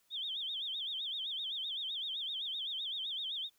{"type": "tone with vibrato", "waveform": "sine", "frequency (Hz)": 3394, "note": "G#7", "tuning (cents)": 37, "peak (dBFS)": -36, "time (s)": [0.1, 3.5], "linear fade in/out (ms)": 50, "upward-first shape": "sine", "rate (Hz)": 7.8, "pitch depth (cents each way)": 180, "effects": ["white hiss -73 dBFS RMS until 3.58 s"]}